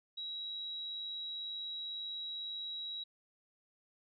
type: tone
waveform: sine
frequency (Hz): 3866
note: B7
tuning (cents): -38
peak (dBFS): -39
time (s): 0.17-3.04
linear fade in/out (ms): 10
effects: none